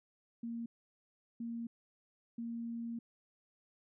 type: tone bursts at uneven times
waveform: sine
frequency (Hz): 232.6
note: A#3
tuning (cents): -4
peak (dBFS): -38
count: 3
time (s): 0.43-0.66 / 1.4-1.67 / 2.38-2.99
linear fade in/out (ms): 5
effects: none